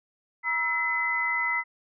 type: tone cluster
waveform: sine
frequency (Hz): 956 / 1323 / 2024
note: A#5 / E6 / B6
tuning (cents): +43 / +6 / +42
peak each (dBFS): -32 / -33 / -25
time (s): 0.43-1.64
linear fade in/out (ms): 50
effects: none